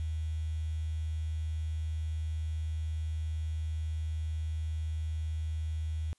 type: tone with quantisation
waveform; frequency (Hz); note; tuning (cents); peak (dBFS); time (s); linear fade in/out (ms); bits
sine; 78.9; D#2; +25; -31; 0-6.13; 0; 9
effects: white hiss -74 dBFS RMS until 6.18 s + resampled to 24000 Hz